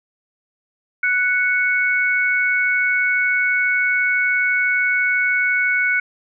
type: tone pair together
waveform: sine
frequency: 1482.9 / 2217 Hz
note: F#6 / C#7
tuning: +3 / 0 cents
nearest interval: perfect fifth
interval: 697 cents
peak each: -18 dBFS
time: 1.03-6 s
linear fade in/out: 5 ms
effects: none